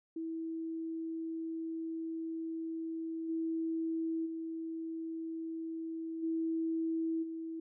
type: tone with level steps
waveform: sine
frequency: 325.8 Hz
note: E4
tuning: 20 cents flat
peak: -36 / -32 / -37 / -31 / -38 dBFS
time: 0.16-7.6 s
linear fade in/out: 5 ms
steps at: 3.28 / 4.25 / 6.22 / 7.22 s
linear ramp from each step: 20 ms
effects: none